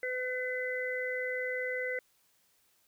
harmonic tone, 505 Hz, B4, 39 cents sharp, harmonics 1 / 3 / 4, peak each -35 / -41 / -35 dBFS, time 0.03-1.99 s, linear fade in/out 2 ms, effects white hiss -70 dBFS RMS until 2.87 s

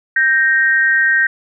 sine tone pair together, 1568 / 1864.7 Hz, G6 / A#6, 0 / 0 cents, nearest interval minor third, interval 300 cents, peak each -13 dBFS, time 0.16-1.27 s, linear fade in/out 5 ms, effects none

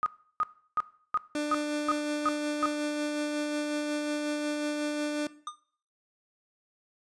sine tone bursts, 1244.5 Hz, D#6, in tune, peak -23 dBFS, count 8, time 0.03-2.658 s, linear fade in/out 0 ms, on 31 ms, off 340 ms
30% pulse tone with tremolo, 297.3 Hz, D4, 21 cents sharp, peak -25 dBFS, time 1.35-5.27 s, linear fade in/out 2 ms, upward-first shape sine, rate 5.5 Hz, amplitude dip 25%
square tone with exponential decay, 1215 Hz, D#6, 42 cents flat, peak -31 dBFS, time 5.47-5.58 s, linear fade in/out 2 ms, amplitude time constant 23 ms
effects noise-tail reverb RT60 0.5 s tail -18 dB re dry + resampled to 22050 Hz

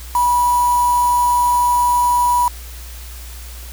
sine tone with quantisation, 974 Hz, B5, 24 cents flat, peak -12 dBFS, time 0.15-2.48 s, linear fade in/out 2 ms, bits 4, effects added 60 Hz sine -31 dBFS peak until 3.72 s + white hiss -38 dBFS RMS until 3.72 s

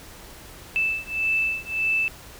sine beating tone pair, 2637 / 2638.7 Hz, E7 / E7, 0 / +1 cents, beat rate 1.7 Hz, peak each -25 dBFS, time 0.76-2.08 s, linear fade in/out 0 ms, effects added 60 Hz sine -51 dBFS peak until 2.39 s + pink hiss -44 dBFS RMS until 2.39 s

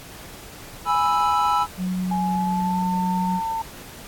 triangle chord, E major, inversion first, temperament equal, 830.6 / 987.8 / 1318.5 Hz, G#5 / B5 / E6, 0 / 0 / 0 cents, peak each -20 dBFS, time 0.85-1.67 s, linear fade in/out 50 ms
sine tone, 183.9 Hz, F#3, 10 cents flat, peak -22 dBFS, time 1.77-3.41 s, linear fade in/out 50 ms
sine tone with pitch glide, 840 to 900.3 Hz, G#5 to A5, +19 to +39 cents, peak -23 dBFS, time 2.11-3.62 s, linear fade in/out 5 ms, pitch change +120 cents, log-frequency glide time 2.3-2.87 s
effects pink hiss -41 dBFS RMS until 4.07 s + AAC 64 kbps

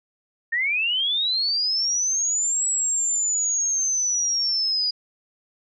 sine linear two-way sweep, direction up then down, 1807 to 7800 to 4872 Hz, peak -20 dBFS, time 0.52-4.91 s, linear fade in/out 10 ms, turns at 2.67 s, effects none

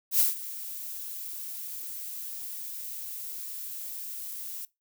violet noise with ADSR envelope, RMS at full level -21 dBFS, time 0.11-4.65 s, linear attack 84 ms, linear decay 150 ms, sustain -17 dB, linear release 3 ms, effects noise-tail reverb RT60 0.2 s tail -21 dB re dry

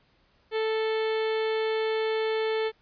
harmonic tone with a mistuned harmonic, 440 Hz, A4, in tune, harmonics 1 / 2 / 3 / 4 / 5 / 6 / 7 / 8 / 9 / 10, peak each -25 / -36 / -41 / -39 / -39 / -45 / -43 / -43 / -50 / -49 dBFS, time 0.51-2.72 s, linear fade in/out 50 ms, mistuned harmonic 9, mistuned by +58 cents, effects pink hiss -65 dBFS RMS until 2.81 s + resampled to 11025 Hz

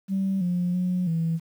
sine tone with pitch steps, 193.1 / 177.5 / 181.1 / 164.4 Hz, G3 / F3 / F#3 / E3, -26 / +28 / -37 / -4 cents, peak -21 dBFS, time 0.08-1.4 s, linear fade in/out 50 ms, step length 330 ms, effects tanh soft clip ceiling -18 dBFS + 9-bit

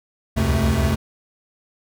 square tone cluster, 68.4 / 74.7 / 88.9 / 131.7 / 220.9 Hz, C#2 / D2 / F2 / C3 / A3, -23 / +30 / +31 / +12 / +7 cents, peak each -24 dBFS, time 0.36-0.96 s, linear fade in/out 20 ms, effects none

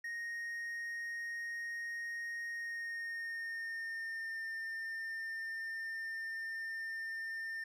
triangle tone with pitch glide, 1864.7 to 1805.3 Hz, A#6 to A6, 0 to +44 cents, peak -37 dBFS, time 0.04-7.64 s, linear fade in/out 5 ms, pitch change -56 cents, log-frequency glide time 2.51-4.41 s, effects none

